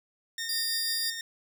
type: tone with tremolo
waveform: 15% pulse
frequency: 1832 Hz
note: A#6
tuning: 31 cents flat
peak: -25 dBFS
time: 0.38-1.21 s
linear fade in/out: 2 ms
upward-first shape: triangle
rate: 6.1 Hz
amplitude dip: 45%
type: tone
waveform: sawtooth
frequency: 4822 Hz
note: D8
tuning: 45 cents sharp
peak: -26 dBFS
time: 0.49-1.1 s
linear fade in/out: 2 ms
effects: 10-bit